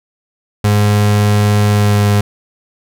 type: tone with pitch glide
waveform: 35% pulse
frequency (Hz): 103.83 to 102.64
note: G#2 to G#2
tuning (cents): 0 to -20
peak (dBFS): -7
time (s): 0.64-2.21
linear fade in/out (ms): 5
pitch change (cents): -20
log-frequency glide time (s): 1.69-2.09
effects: none